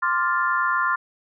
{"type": "chord", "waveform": "sine", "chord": "D minor seventh", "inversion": "third", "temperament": "equal", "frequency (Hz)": [1046.5, 1174.7, 1396.9, 1760], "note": ["C6", "D6", "F6", "A6"], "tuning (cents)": [0, 0, 0, 0], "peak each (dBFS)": [-23, -28, -23, -27], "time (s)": [0.02, 0.96], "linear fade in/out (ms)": 10, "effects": []}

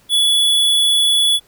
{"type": "tone", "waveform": "square", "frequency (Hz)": 3414, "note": "G#7", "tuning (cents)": 47, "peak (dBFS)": -12, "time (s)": [0.09, 1.4], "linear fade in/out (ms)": 50, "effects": ["pink hiss -53 dBFS RMS until 1.47 s"]}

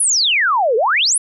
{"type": "exponential two-way sweep", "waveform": "sine", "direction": "down then up", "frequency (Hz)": [11030, 420, 11030], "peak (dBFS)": -12, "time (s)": [0, 1.18], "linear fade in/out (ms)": 5, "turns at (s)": 0.76, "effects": []}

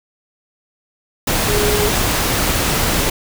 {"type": "tone in noise", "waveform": "sine", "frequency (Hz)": 416.6, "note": "G#4", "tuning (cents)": 5, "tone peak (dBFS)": -18, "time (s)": [1.48, 1.89], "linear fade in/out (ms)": 5, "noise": "pink", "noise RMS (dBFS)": -17, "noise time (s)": [1.27, 3.1], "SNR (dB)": -4, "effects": []}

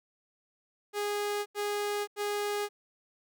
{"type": "tone bursts", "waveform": "sawtooth", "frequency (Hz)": 412.2, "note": "G#4", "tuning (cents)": -13, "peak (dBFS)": -26, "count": 3, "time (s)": [0.93, 2.69], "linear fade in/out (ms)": 50, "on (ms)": 530, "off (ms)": 85, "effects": []}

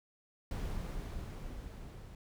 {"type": "noise with level ramp", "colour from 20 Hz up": "brown", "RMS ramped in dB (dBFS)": [-37, -49], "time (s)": [0.51, 2.15], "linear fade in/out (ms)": 2, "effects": []}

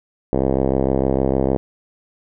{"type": "tone with low-pass filter", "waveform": "5% pulse", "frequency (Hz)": 66.6, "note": "C2", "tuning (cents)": 31, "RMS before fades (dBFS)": -18, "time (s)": [0.33, 1.57], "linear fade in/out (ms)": 0, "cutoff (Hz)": 510, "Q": 1.2, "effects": []}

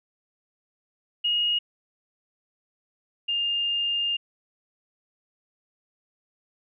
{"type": "tone pair in turn", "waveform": "sine", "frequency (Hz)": [2872, 2813], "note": ["F7", "F7"], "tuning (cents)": [48, 12], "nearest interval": "unison", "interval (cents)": 36, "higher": "first", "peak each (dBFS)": [-21, -23], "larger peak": "first", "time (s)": [[1.24, 1.59], [3.28, 4.17]], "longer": "second", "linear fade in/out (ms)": 10, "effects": []}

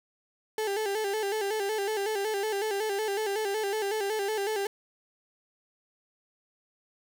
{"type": "tone with vibrato", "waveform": "35% pulse", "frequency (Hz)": 415.3, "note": "G#4", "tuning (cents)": 0, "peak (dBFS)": -26, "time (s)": [0.58, 4.67], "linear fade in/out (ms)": 2, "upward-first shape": "square", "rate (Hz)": 5.4, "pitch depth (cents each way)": 79, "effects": []}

